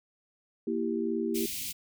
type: chord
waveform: sine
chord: E diminished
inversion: second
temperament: equal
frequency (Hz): 233.1 / 329.6 / 392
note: Bb3 / E4 / G4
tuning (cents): 0 / 0 / 0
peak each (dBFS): -32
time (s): 0.67-1.46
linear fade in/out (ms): 5
type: band-stop noise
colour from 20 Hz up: white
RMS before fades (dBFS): -36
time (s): 1.34-1.73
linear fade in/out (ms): 20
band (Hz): 310 to 2200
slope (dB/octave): 48
effects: none